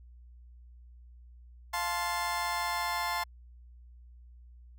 30% pulse chord, F major, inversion none, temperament just, 698.5 / 873.1 / 1047.7 Hz, F5 / A5 / C6, 0 / -14 / +2 cents, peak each -35 / -32 / -31 dBFS, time 1.73-3.24 s, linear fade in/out 10 ms, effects added 60 Hz sine -50 dBFS peak until 4.78 s

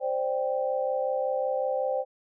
sine chord, C suspended second, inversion none, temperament just, 523.3 / 588.7 / 784.9 Hz, C5 / D5 / G5, 0 / +4 / +2 cents, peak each -27 / -31 / -32 dBFS, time 0-2.05 s, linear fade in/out 50 ms, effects none

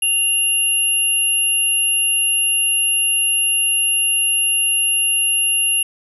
sine tone pair together, 2794 / 11118 Hz, F7 / F9, 0 / -9 cents, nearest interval 2 octaves, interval 2391 cents, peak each -17 dBFS, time 0.02-5.83 s, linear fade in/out 5 ms, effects none

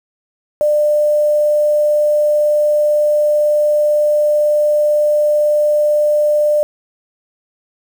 sine tone with quantisation, 597 Hz, D5, 28 cents sharp, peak -10 dBFS, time 0.61-6.63 s, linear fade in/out 0 ms, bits 6, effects none

